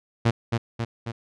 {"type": "tone with echo", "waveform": "sawtooth", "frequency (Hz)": 116, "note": "A#2", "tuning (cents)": -8, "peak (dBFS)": -13, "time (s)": [0.25, 0.31], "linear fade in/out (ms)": 10, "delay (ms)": 270, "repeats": 3, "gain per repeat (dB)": -4, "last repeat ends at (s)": 1.12, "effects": ["low-pass 5000 Hz 12 dB/octave"]}